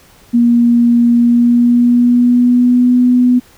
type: tone with pitch glide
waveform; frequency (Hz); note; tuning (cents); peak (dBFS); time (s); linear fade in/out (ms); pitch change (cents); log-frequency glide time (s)
sine; 237.4 to 247.9; A#3 to B3; +32 to +7; -6; 0.33-3.4; 20; +75; 1.15-2.98
effects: pink hiss -45 dBFS RMS until 3.57 s